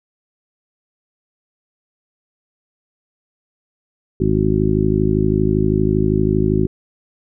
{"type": "harmonic tone", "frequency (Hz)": 52.6, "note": "G#1", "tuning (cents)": 23, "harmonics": [1, 2, 3, 4, 5, 6, 7], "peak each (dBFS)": [-23, -21, -20, -21, -24, -22, -19], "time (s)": [4.2, 6.67], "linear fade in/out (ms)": 5, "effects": []}